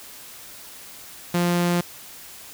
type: tone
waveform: sawtooth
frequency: 174.61 Hz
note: F3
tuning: in tune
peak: -15 dBFS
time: 1.34-1.81 s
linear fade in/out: 5 ms
effects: white hiss -42 dBFS RMS until 2.53 s